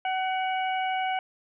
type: harmonic tone with a mistuned harmonic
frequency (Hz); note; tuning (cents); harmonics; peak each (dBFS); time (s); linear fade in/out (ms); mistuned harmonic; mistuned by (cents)
752; F#5; +28; 1 / 2 / 3 / 4; -26 / -36 / -35 / -38; 0.05-1.19; 2; 4; -53
effects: none